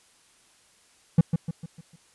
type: tone with echo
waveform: triangle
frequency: 164.1 Hz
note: E3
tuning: 8 cents flat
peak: -10 dBFS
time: 1.18-1.21 s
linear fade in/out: 5 ms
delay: 150 ms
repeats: 5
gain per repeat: -7 dB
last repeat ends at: 1.96 s
effects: white hiss -60 dBFS RMS until 2.14 s + resampled to 24000 Hz